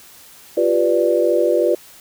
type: chord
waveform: sine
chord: G dominant seventh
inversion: third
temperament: equal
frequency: 349.2 / 392 / 493.9 / 587.3 Hz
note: F4 / G4 / B4 / D5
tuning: 0 / 0 / 0 / 0 cents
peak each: -18 / -22 / -18 / -18 dBFS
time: 0.57-1.75 s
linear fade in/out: 5 ms
effects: white hiss -44 dBFS RMS until 2 s